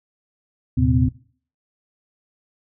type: tone cluster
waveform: sine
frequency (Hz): 78.3 / 113.2 / 128.7 / 255.1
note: D#2 / A2 / C3 / C4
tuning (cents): +11 / +50 / -28 / -44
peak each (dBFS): -20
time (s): 0.77-1.09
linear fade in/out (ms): 10
effects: noise-tail reverb RT60 0.5 s tail -21 dB re dry